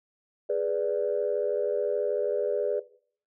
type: chord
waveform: sine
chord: G# diminished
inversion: none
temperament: equal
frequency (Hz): 415.3 / 493.9 / 587.3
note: G#4 / B4 / D5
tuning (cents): 0 / 0 / 0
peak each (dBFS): -28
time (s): 0.49-2.8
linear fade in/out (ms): 10
effects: noise-tail reverb RT60 0.5 s tail -17 dB re dry + tanh soft clip ceiling -16 dBFS